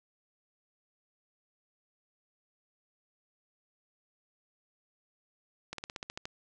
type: slowing click train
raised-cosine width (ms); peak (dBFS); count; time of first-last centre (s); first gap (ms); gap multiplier
0.2; -21; 9; 5.73-6.255; 53; 1.06
effects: resampled to 24000 Hz + 9-bit